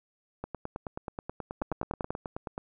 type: two click trains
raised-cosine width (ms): 1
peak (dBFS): -16 / -21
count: 6 / 21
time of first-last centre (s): 1.62-2.105 / 0.44-2.579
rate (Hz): 10.3 / 9.35
effects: none